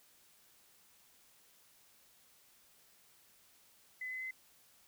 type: tone with pitch steps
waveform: sine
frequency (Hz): 2017 / 2032 / 2048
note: B6 / B6 / C7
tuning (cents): +36 / +49 / -38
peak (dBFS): -39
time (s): 4.01-4.31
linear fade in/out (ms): 5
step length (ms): 100
effects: white hiss -66 dBFS RMS until 4.87 s